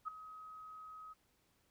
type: tone with ADSR envelope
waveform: sine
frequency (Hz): 1267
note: D#6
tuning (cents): +31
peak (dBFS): -35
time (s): 0.05-1.14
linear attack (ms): 31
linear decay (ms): 4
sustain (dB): -14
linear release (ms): 20
effects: pink hiss -75 dBFS RMS until 1.7 s